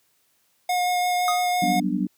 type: tone with vibrato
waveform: square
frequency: 719 Hz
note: F#5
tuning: 50 cents flat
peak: -21 dBFS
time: 0.69-1.8 s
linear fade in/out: 5 ms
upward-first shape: sine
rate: 5.9 Hz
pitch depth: 9 cents each way
type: tone with exponential decay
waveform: square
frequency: 1247 Hz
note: D#6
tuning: 3 cents sharp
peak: -21 dBFS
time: 1.28-1.54 s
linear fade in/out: 1 ms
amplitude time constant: 55 ms
type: chord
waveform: sine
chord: G major seventh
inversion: third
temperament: just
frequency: 183.75 / 196 / 245 / 294 Hz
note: F#3 / G3 / B3 / D4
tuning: -12 / 0 / -14 / +2 cents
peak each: -27 dBFS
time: 1.62-2.07 s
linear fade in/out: 5 ms
effects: white hiss -66 dBFS RMS until 2.17 s + high-pass 60 Hz 12 dB/octave